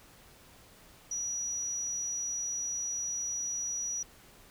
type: tone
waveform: sine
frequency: 5830 Hz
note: F#8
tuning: 26 cents flat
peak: -32 dBFS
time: 1.11-4.03 s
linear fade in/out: 5 ms
effects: pink hiss -57 dBFS RMS until 4.5 s